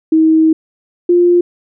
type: tone pair in turn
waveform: sine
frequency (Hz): 318.4 / 350.8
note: D#4 / F4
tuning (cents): +40 / +8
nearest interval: major second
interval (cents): 168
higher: second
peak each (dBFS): -6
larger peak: neither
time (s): 0.12-0.53 / 1.09-1.41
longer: first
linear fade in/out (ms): 5
effects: none